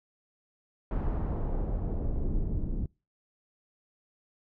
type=noise with low-pass filter sweep; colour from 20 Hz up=brown; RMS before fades=-30 dBFS; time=0.91-2.86 s; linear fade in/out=2 ms; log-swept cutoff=1200 to 270 Hz; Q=1; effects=noise-tail reverb RT60 0.3 s tail -25 dB re dry